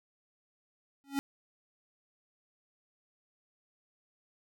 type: tone with exponential growth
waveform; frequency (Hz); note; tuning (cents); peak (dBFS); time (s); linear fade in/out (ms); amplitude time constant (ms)
square; 277.2; C#4; 0; -26; 1.04-1.19; 0; 31
effects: none